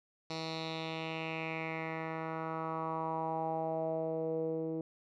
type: tone with low-pass filter sweep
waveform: 10% pulse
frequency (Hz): 161.1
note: E3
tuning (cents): -39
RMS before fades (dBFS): -37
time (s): 0.3-4.81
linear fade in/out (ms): 2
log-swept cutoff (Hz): 4700 to 390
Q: 4
effects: none